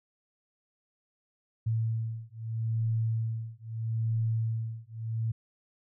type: beating tone pair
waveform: sine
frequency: 112.3 / 113.08 Hz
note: A2 / A2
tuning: +36 / +48 cents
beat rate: 0.78 Hz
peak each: -31 dBFS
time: 1.66-5.32 s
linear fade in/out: 10 ms
effects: none